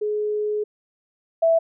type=tone pair in turn; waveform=sine; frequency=421.4 / 659.1 Hz; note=G#4 / E5; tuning=+25 / 0 cents; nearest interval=minor sixth; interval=775 cents; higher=second; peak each=-21 / -14 dBFS; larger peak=second; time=0.01-0.64 / 1.42-1.59 s; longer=first; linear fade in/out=10 ms; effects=none